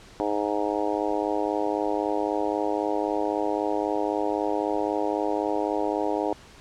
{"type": "harmonic tone", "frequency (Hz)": 103.83, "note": "G#2", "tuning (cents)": 0, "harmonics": [3, 4, 5, 6, 7, 8, 9], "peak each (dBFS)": [-29, -30, -31, -32, -32, -33, -34], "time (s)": [0.2, 6.33], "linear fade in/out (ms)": 0, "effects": ["pink hiss -49 dBFS RMS until 6.6 s", "low-pass 7000 Hz 12 dB/octave"]}